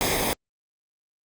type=noise with comb filter; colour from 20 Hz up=pink; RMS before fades=-24 dBFS; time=0.01-0.33 s; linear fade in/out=0 ms; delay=0.7 ms; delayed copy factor=-0.65; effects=Opus 48 kbps